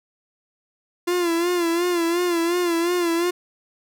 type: tone with vibrato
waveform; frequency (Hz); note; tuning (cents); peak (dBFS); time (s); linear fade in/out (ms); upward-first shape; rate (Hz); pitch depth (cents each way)
45% pulse; 344.8; F4; -22; -19; 1.07-3.31; 10; sine; 2.8; 64
effects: none